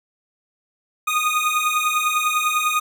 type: beating tone pair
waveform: 25% pulse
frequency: 1231 / 1241 Hz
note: D#6 / D#6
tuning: -19 / -5 cents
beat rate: 10 Hz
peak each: -18 / -17 dBFS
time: 1.07-2.8 s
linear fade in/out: 10 ms
effects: none